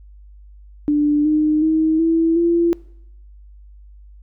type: tone with pitch steps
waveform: sine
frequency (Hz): 295.2 / 305.8 / 316.8 / 328.1 / 339.9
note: D4 / D#4 / D#4 / E4 / F4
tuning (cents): +9 / -30 / +31 / -8 / -47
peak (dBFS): -13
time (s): 0.88-2.73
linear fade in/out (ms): 0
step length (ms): 370
effects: noise-tail reverb RT60 0.8 s tail -23 dB re dry + added 50 Hz sine -40 dBFS peak until 4.22 s